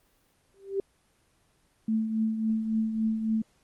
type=tone with exponential growth; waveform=sine; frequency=392 Hz; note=G4; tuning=in tune; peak=-22 dBFS; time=0.54-0.8 s; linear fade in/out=2 ms; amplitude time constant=55 ms
type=tone with tremolo; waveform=sine; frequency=220.6 Hz; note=A3; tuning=5 cents sharp; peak=-22 dBFS; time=1.88-3.42 s; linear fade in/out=5 ms; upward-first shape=triangle; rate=3.6 Hz; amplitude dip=60%
effects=pink hiss -67 dBFS RMS until 3.63 s + Opus 24 kbps